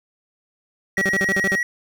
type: tone with vibrato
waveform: triangle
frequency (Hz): 1906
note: A#6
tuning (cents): +38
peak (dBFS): -17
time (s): 0.97-1.63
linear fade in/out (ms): 2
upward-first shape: sine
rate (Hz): 6.6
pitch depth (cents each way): 22
type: tone bursts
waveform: 20% pulse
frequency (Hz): 193.7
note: G3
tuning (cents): -20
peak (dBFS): -16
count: 8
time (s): 0.98-1.554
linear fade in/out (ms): 0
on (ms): 35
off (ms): 42
effects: none